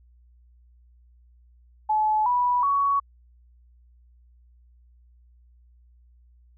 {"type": "tone with pitch steps", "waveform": "sine", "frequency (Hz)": [859, 981, 1120.4], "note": ["A5", "B5", "C#6"], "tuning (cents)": [-42, -12, 18], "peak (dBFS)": -19, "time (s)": [1.89, 3], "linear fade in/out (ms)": 10, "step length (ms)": 370, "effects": ["added 60 Hz sine -53 dBFS peak until 6.57 s"]}